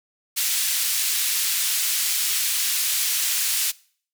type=band-pass noise; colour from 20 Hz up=white; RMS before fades=-23 dBFS; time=0.36-3.72 s; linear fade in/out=20 ms; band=2300 to 15000 Hz; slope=12 dB/octave; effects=noise-tail reverb RT60 0.5 s tail -22 dB re dry